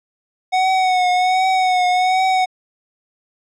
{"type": "tone with vibrato", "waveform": "square", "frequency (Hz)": 740, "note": "F#5", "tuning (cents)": 0, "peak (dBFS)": -14, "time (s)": [0.52, 2.46], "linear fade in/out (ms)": 20, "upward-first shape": "triangle", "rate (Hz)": 1.3, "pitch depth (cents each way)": 44, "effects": ["low-pass 5000 Hz 12 dB/octave"]}